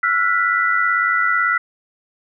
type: tone cluster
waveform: sine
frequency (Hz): 1342 / 1440 / 1977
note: E6 / F#6 / B6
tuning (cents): +31 / -47 / +1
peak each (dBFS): -19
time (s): 0.03-1.58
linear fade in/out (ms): 5
effects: none